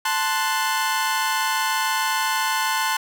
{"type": "chord", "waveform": "sawtooth", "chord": "F# diminished", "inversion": "first", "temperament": "equal", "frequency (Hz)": [880, 1046.5, 1480], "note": ["A5", "C6", "F#6"], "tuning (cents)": [0, 0, 0], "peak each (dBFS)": [-20, -21, -23], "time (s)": [0.05, 2.97], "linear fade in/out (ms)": 5, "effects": []}